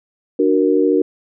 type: chord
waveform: sine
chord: D augmented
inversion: none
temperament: equal with one note detuned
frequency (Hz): 296.2 / 370 / 466.2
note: D4 / F#4 / A#4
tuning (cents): +15 / 0 / 0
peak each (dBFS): -16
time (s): 0.39-1.02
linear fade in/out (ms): 5
effects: none